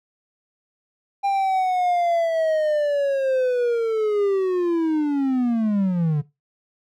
triangle linear sweep, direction down, 800 to 142.4 Hz, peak -16 dBFS, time 1.23-6.22 s, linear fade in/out 20 ms, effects noise-tail reverb RT60 0.2 s tail -17 dB re dry

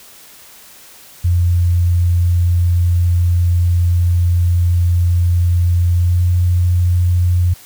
sine tone with pitch glide, 87.31 to 88.63 Hz, F2 to F2, 0 to +26 cents, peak -10 dBFS, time 1.24-7.54 s, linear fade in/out 10 ms, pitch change +26 cents, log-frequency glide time 5.97-6.22 s, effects white hiss -41 dBFS RMS until 7.65 s

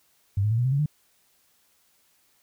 sine tone with pitch steps, 99 / 106.11 / 113.72 / 121.88 / 130.63 / 140.01 / 150.06 Hz, G2 / G#2 / A#2 / B2 / C3 / C#3 / D3, +18 / +38 / -42 / -22 / -2 / +18 / +38 cents, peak -20 dBFS, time 0.37-0.86 s, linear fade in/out 5 ms, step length 70 ms, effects white hiss -65 dBFS RMS until 2.42 s

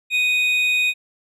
triangle tone pair together, 2489 / 3729 Hz, D#7 / A#7, 0 / 0 cents, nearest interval perfect fifth, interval 700 cents, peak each -15 / -24 dBFS, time 0.1-0.94 s, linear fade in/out 50 ms, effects none

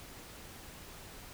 silence, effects pink hiss -50 dBFS RMS until 1.33 s

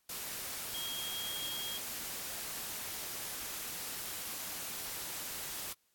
sine tone in noise, 3258 Hz, G#7, 34 cents flat, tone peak -39 dBFS, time 0.74-1.78 s, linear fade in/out 5 ms, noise white, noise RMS -41 dBFS, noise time 0.09-5.73 s, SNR -1 dB, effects white hiss -75 dBFS RMS until 5.94 s + AAC 64 kbps

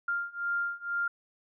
sine beating tone pair, 1396.9 / 1399 Hz, F6 / F6, 0 / +3 cents, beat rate 2.1 Hz, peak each -33 / -32 dBFS, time 0.08-1.08 s, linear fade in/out 5 ms, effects none

